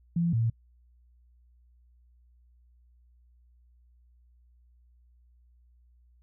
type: tone pair in turn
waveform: sine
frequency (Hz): 170.1 / 114.4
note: F3 / A#2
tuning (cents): -45 / -32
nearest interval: perfect fifth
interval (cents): 687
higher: first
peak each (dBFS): -23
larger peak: neither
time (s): 0.16-0.33 / 0.33-0.5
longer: neither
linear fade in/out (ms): 5
effects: noise-tail reverb RT60 0.1 s tail -26 dB re dry + added 60 Hz sine -58 dBFS peak until 6.22 s